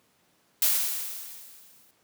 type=noise with exponential decay; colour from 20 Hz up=blue; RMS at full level=-21 dBFS; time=0.62-1.91 s; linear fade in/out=2 ms; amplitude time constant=280 ms; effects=pink hiss -66 dBFS RMS until 2.03 s + high-pass 150 Hz 12 dB/octave